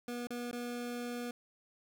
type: tone with dropouts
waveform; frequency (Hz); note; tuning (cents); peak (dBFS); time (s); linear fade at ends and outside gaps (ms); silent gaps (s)
25% pulse; 241.7; B3; -37; -34; 0.08-1.31; 2; 0.271-0.305 / 0.513-0.529
effects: none